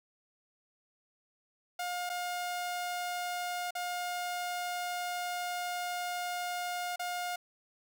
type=tone with dropouts; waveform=sawtooth; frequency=712 Hz; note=F5; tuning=33 cents sharp; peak=-30 dBFS; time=1.79-7.36 s; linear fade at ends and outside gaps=5 ms; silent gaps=2.094-2.098 / 3.708-3.751 / 6.96-6.994 s; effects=none